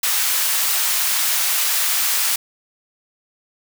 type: high-pass noise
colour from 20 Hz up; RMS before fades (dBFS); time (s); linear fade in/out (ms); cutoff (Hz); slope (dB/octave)
white; -19; 0.03-2.36; 5; 1000; 12
effects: none